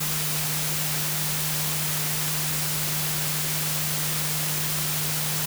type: tone in noise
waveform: sine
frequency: 152.7 Hz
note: D#3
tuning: 32 cents flat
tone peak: -31 dBFS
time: 0-5.46 s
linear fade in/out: 10 ms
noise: white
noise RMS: -27 dBFS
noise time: 0-5.46 s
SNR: -7 dB
effects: none